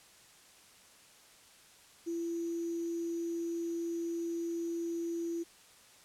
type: tone with sample-and-hold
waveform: sine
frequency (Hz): 337.1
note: E4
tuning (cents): +39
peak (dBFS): -33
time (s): 2.06-5.44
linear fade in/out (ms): 20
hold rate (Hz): 6300
effects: white hiss -59 dBFS RMS until 6.04 s + low-pass 10000 Hz 12 dB/octave